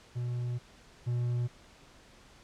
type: tone pair in turn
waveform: triangle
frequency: 121.8 / 121.15 Hz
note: B2 / B2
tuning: -24 / -33 cents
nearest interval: unison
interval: 9 cents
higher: first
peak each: -29 / -26 dBFS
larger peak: second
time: 0.15-0.59 / 1.06-1.48 s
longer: first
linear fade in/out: 20 ms
effects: pink hiss -57 dBFS RMS until 2.43 s + low-pass 7000 Hz 12 dB/octave